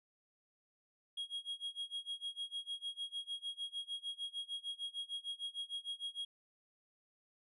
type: tone with tremolo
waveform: triangle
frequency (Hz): 3286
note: G#7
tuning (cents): -19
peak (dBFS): -36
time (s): 1.17-6.25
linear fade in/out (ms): 5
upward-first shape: sine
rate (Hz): 6.6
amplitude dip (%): 95
effects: resampled to 32000 Hz